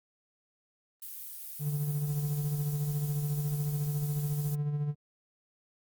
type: noise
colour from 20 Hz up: violet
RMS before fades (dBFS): -42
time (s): 1.02-4.55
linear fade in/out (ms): 2
type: tone with tremolo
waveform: triangle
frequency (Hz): 146.83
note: D3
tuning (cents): 0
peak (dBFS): -25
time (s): 1.59-4.95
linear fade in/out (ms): 50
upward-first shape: sine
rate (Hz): 14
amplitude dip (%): 45
effects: Opus 32 kbps